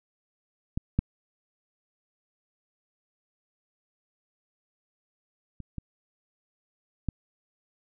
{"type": "clicks", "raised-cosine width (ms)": 5, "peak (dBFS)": [-16, -10, -27, -22, -15], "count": 5, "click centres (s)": [0.775, 0.99, 5.603, 5.783, 7.087], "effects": []}